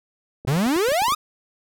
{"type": "clicks", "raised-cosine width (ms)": 2, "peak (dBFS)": -23, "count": 10, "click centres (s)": [0.45, 0.522, 0.565, 0.664, 0.763, 0.886, 0.919, 1.02, 1.083, 1.122]}
{"type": "exponential sweep", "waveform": "45% pulse", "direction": "up", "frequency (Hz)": [123.47, 1280], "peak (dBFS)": -18, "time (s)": [0.47, 1.15], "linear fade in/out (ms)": 10}
{"effects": []}